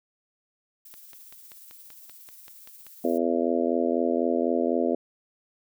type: noise with tremolo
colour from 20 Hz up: violet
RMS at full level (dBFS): -47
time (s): 0.85-3.18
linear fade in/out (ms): 5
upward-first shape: sine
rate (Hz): 17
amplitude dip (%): 30
type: click train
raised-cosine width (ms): 0.2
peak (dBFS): -30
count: 11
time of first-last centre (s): 0.94-2.867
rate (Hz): 5.19
type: harmonic tone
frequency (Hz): 84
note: E2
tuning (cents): +33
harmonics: 3 / 4 / 5 / 6 / 7 / 8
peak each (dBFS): -27 / -28 / -29 / -30 / -30 / -31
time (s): 3.04-4.95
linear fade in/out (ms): 5
effects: none